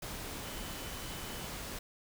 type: tone in noise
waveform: sine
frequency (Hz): 3018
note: F#7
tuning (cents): +34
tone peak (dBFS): -52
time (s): 0.44-1.47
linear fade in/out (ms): 5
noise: pink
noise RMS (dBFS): -42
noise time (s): 0.02-1.79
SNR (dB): -13
effects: none